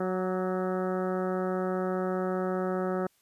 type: harmonic tone with a mistuned harmonic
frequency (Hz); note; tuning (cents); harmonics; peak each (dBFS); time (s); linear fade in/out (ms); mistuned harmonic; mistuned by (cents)
185; F#3; 0; 1 / 2 / 3 / 4 / 5 / 6 / 7 / 8 / 9 / 10; -32 / -31 / -34 / -38 / -46 / -47 / -39 / -47 / -49 / -53; 0-3.07; 5; 6; +52
effects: white hiss -68 dBFS RMS until 3.21 s + resampled to 32000 Hz